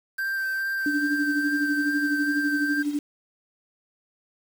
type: tone with vibrato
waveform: triangle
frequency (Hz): 1568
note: G6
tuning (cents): 0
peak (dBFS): -23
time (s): 0.18-2.83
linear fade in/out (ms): 10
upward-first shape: sine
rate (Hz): 2.4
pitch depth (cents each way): 13
type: tone with tremolo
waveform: sine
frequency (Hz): 292.1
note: D4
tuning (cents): -9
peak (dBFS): -21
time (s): 0.86-2.99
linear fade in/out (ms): 2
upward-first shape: sine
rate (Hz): 12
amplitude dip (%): 65
effects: 7-bit